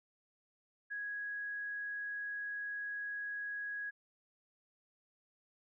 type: tone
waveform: sine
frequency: 1661.2 Hz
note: G#6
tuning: in tune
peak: -38 dBFS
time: 0.9-3.91 s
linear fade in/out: 20 ms
effects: none